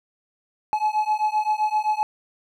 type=beating tone pair; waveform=triangle; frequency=850 / 857.7 Hz; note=G#5 / A5; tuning=+40 / -44 cents; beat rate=7.7 Hz; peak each=-21 dBFS; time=0.73-2.03 s; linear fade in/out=0 ms; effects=none